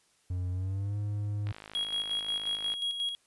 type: tone with pitch glide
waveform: triangle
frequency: 90.5 to 103.36 Hz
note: F#2 to G#2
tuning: -38 to -8 cents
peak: -28 dBFS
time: 0.3-1.52 s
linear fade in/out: 5 ms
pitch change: +230 cents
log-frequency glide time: 0.51-0.97 s
type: click train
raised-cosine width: 0.3 ms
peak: -28 dBFS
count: 68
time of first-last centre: 1.47-2.739 s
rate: 52.8 Hz
type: tone with tremolo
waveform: triangle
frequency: 3300 Hz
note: G#7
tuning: 12 cents flat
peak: -27 dBFS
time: 1.75-3.15 s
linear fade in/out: 0 ms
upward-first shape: square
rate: 5.6 Hz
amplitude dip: 50%
effects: white hiss -68 dBFS RMS until 3.26 s + resampled to 24000 Hz